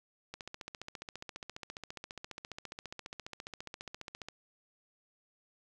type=click train; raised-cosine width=0.2 ms; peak=-25 dBFS; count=59; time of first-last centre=0.34-4.286 s; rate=14.7 Hz; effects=none